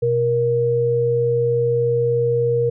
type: tone pair together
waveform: sine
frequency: 124.9 / 471.6 Hz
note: B2 / A#4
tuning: +20 / +20 cents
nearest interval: octave + major seventh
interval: 2300 cents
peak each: -22 / -16 dBFS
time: 0.02-2.7 s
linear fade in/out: 10 ms
effects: none